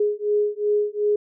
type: beating tone pair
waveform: sine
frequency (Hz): 415.3 / 418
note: G#4 / G#4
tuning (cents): 0 / +11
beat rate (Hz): 2.7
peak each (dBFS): -22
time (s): 0-1.16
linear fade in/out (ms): 5
effects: none